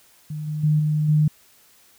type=tone with level steps; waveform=sine; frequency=152.1 Hz; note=D#3; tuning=39 cents flat; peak=-27 / -24 / -15 / -18 / -14 dBFS; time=0.3-1.28 s; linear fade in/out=5 ms; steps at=0.47 / 0.63 / 0.79 / 1.08 s; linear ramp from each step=10 ms; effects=white hiss -55 dBFS RMS until 1.98 s